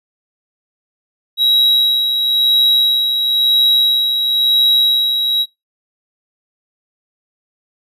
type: tone with tremolo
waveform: triangle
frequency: 3858 Hz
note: B7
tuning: 41 cents flat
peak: -7 dBFS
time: 1.37-5.46 s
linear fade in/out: 50 ms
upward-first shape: sine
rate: 0.98 Hz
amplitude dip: 45%
effects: noise-tail reverb RT60 0.2 s tail -20 dB re dry + resampled to 32000 Hz